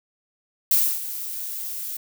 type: noise with ADSR envelope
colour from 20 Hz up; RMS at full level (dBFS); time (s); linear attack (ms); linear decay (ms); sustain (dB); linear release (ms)
violet; -17; 0.71-1.97; 3; 280; -14; 4
effects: none